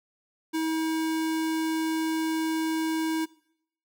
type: tone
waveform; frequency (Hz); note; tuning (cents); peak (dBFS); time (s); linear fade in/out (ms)
square; 320.1; D#4; +49; -26; 0.53-3.26; 20
effects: noise-tail reverb RT60 0.7 s tail -21 dB re dry